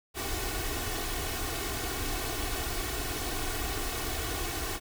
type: noise with comb filter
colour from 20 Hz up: pink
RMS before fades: -33 dBFS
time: 0.14-4.8 s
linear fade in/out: 50 ms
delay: 2.7 ms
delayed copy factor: +0.75
effects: none